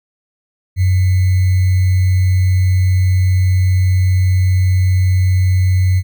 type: tone with sample-and-hold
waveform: sine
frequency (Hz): 92.5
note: F#2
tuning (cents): 0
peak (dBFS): -9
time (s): 0.76-6.03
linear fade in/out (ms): 50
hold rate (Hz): 2100
effects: none